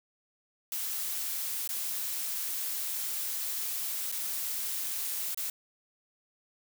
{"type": "noise with dropouts", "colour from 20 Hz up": "blue", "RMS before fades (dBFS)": -34, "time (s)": [0.72, 5.5], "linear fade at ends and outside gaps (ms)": 2, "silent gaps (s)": [[1.676, 1.69], [4.117, 4.123], [5.346, 5.374]], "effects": []}